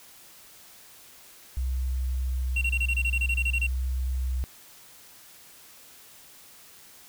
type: tone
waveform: sine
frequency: 64 Hz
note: C2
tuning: 38 cents flat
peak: -25 dBFS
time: 1.57-4.44 s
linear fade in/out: 0 ms
type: tone bursts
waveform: triangle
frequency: 2739 Hz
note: F7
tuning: 34 cents flat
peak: -23 dBFS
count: 14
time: 2.56-3.667 s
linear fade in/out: 5 ms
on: 54 ms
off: 27 ms
effects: white hiss -51 dBFS RMS until 7.08 s